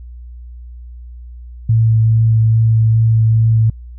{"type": "tone with vibrato", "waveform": "sine", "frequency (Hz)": 112.1, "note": "A2", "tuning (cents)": 33, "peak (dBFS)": -8, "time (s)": [1.69, 3.7], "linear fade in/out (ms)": 5, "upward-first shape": "sine", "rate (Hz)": 2.4, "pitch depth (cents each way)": 10, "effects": ["added 60 Hz sine -30 dBFS peak until 3.98 s"]}